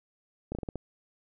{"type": "slowing click train", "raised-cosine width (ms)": 2, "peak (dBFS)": -21, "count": 6, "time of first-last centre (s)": [0.52, 0.757], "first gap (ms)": 30, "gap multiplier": 1.23, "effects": []}